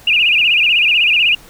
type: tone with vibrato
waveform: sine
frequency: 2637 Hz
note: E7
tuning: in tune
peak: -9 dBFS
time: 0.07-1.35 s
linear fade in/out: 5 ms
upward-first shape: sine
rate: 16 Hz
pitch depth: 170 cents each way
effects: pink hiss -42 dBFS RMS until 1.49 s